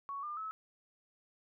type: tone with pitch steps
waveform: sine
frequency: 1115 / 1202 / 1295.7 Hz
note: C#6 / D6 / E6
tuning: +10 / +40 / -30 cents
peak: -38 dBFS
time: 0.09-0.51 s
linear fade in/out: 0 ms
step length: 140 ms
effects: none